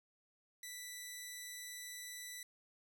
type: tone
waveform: 10% pulse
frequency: 1975.5 Hz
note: B6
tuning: in tune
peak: -37 dBFS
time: 0.63-2.43 s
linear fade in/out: 2 ms
effects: none